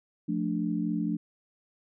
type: chord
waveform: sine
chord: D minor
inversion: first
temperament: just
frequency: 176.2 / 220.2 / 293.7 Hz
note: F3 / A3 / D4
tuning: +16 / +2 / 0 cents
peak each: -31 dBFS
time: 0.28-1.17 s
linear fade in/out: 10 ms
effects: none